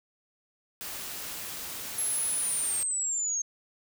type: noise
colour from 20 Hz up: white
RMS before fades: -38 dBFS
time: 0.81-2.83 s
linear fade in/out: 0 ms
type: linear sweep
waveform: sine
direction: down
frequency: 11175 to 6400 Hz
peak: -27 dBFS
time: 1.98-3.42 s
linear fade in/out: 5 ms
effects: none